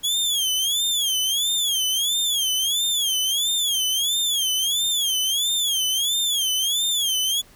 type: tone with vibrato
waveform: sawtooth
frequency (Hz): 3304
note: G#7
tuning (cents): -10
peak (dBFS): -17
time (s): 0.03-7.42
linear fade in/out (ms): 20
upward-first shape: sine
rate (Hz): 1.5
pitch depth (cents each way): 160
effects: pink hiss -52 dBFS RMS until 7.55 s